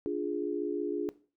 sine chord, D diminished, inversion none, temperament equal, 293.7 / 349.2 / 415.3 Hz, D4 / F4 / Ab4, 0 / 0 / 0 cents, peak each -34 dBFS, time 0.06-1.09 s, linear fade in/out 0 ms, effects noise-tail reverb RT60 0.4 s tail -18 dB re dry

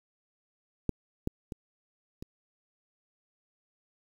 clicks, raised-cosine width 3 ms, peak -14 / -16 / -24 / -27 dBFS, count 4, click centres 0.893 / 1.274 / 1.522 / 2.225 s, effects 8-bit

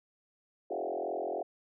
sine tone with frequency modulation, 547 Hz, C#5, 23 cents flat, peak -32 dBFS, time 0.7-1.43 s, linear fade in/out 10 ms, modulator 43.1 Hz, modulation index 4.7, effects none

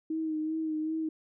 sine tone with vibrato, 314.6 Hz, D#4, 19 cents sharp, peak -29 dBFS, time 0.1-1.09 s, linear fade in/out 5 ms, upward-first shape sine, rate 2.6 Hz, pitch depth 32 cents each way, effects none

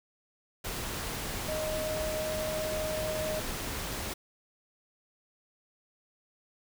sine tone in noise, 622.3 Hz, D#5, in tune, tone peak -32 dBFS, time 1.48-3.4 s, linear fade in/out 10 ms, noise pink, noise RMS -36 dBFS, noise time 0.64-4.14 s, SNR +1 dB, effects none

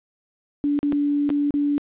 sine tone with dropouts, 288.9 Hz, D4, 28 cents flat, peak -18 dBFS, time 0.64-1.78 s, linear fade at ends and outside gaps 0 ms, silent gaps 0.79-0.83 / 0.923-0.929 / 1.292-1.302 / 1.507-1.54 s, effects resampled to 8000 Hz + 9-bit

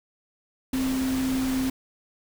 sine tone in noise, 261.6 Hz, C4, in tune, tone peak -23 dBFS, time 0.73-1.7 s, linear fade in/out 5 ms, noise pink, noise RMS -34 dBFS, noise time 0.73-1.7 s, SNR +8 dB, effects none

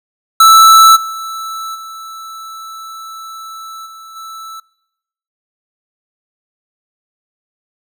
square tone with level steps, 1318.5 Hz, E6, in tune, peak -3 / -22 / -28 / -33 / -28 dBFS, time 0.4-4.6 s, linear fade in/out 5 ms, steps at 0.95 / 1.74 / 3.85 / 4.15 s, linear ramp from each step 20 ms, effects noise-tail reverb RT60 0.9 s tail -25 dB re dry

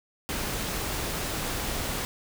pink noise, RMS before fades -31 dBFS, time 0.29-2.05 s, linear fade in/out 0 ms, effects none

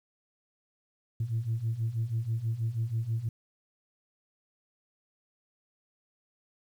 sine beating tone pair, 110 / 116.2 Hz, A2 / A#2, 0 / -5 cents, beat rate 6.2 Hz, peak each -32 / -29 dBFS, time 1.2-3.29 s, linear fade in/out 5 ms, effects tanh soft clip ceiling -23 dBFS + 10-bit

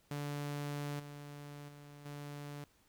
sawtooth tone with level steps, 145 Hz, D3, 22 cents flat, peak -34 / -43 / -48 / -40 dBFS, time 0.11-2.64 s, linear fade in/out 2 ms, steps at 0.99 / 1.68 / 2.05 s, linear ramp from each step 10 ms, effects pink hiss -70 dBFS RMS until 2.88 s

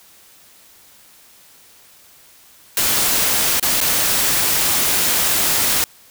white noise with dropouts, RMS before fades -17 dBFS, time 2.77-5.84 s, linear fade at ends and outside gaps 1 ms, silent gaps 3.597-3.627 / 3.804-3.812 s, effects white hiss -48 dBFS RMS until 6.1 s

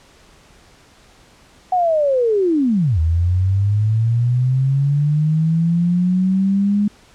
sine linear two-way sweep, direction down then up, 749 to 78.8 to 207.7 Hz, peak -13 dBFS, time 1.72-6.88 s, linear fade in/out 5 ms, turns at 2.99 s, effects pink hiss -49 dBFS RMS until 7.14 s + low-pass 8000 Hz 12 dB/octave

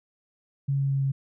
sine tone with pitch steps, 138.59 / 137.79 / 137 / 136.21 Hz, C#3 / C#3 / C#3 / C#3, 0 / -10 / -20 / -30 cents, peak -22 dBFS, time 0.68-1.12 s, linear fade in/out 10 ms, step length 110 ms, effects none

